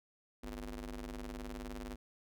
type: ring-modulated tone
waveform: sawtooth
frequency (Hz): 103.83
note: G#2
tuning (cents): 0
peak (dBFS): -35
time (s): 0.43-1.96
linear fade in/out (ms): 10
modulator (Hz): 146
effects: none